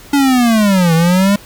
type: linear two-way sweep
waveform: square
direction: down then up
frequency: 287.5 to 160.8 to 205.3 Hz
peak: -9 dBFS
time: 0.13-1.36 s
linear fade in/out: 5 ms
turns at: 0.94 s
effects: added 43 Hz sine -43 dBFS peak until 1.45 s + pink hiss -38 dBFS RMS until 1.45 s